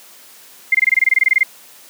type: tone bursts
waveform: sine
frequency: 2100 Hz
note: C7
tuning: 6 cents sharp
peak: -8 dBFS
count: 15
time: 0.72-1.433 s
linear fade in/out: 5 ms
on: 27 ms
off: 22 ms
effects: white hiss -43 dBFS RMS until 1.89 s + high-pass 200 Hz 12 dB/octave